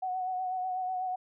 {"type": "tone with vibrato", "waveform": "sine", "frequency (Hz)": 741, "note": "F#5", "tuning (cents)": 2, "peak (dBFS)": -30, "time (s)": [0.02, 1.16], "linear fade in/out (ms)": 10, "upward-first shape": "sine", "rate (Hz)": 8.1, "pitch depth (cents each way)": 28, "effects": []}